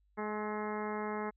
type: harmonic tone with a mistuned harmonic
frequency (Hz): 211.5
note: G#3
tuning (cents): +32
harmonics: 1 / 2 / 3 / 4 / 5 / 6 / 7 / 8 / 9 / 10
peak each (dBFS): -40 / -39 / -46 / -42 / -44 / -46 / -53 / -49 / -52 / -50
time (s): 0.17-1.31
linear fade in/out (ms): 20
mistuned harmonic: 6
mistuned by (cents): +30
effects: added 50 Hz sine -68 dBFS peak until 1.36 s